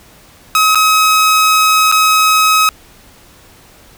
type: tone with dropouts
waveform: sawtooth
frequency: 1274 Hz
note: D#6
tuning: 41 cents sharp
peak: -4 dBFS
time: 0.55-2.69 s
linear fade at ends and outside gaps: 1 ms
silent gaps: 0.748-0.755 / 1.916-1.923 s
effects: pink hiss -43 dBFS RMS until 3.97 s